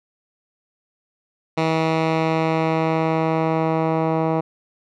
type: tone with low-pass filter sweep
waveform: 10% pulse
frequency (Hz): 160.8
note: E3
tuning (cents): -43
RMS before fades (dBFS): -20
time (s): 1.57-4.41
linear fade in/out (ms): 10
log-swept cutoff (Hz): 3700 to 1100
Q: 0.8
effects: none